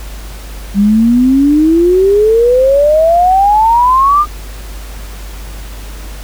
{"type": "exponential sweep", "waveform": "sine", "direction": "up", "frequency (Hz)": [196, 1224], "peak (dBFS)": -5, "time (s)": [0.74, 4.26], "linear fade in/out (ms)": 50, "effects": ["added 50 Hz sine -24 dBFS peak until 6.23 s", "pink hiss -33 dBFS RMS until 6.23 s"]}